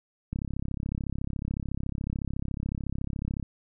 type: click train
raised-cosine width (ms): 5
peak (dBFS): -19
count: 106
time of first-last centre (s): 0.33-3.427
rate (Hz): 33.9
effects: none